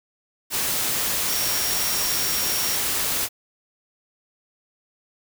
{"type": "tone in noise", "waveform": "sine", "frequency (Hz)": 5590, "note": "F8", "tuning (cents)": 1, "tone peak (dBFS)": -28, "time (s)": [1.26, 2.79], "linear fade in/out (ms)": 50, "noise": "white", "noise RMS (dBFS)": -24, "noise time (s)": [0.5, 3.29], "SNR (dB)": -7, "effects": []}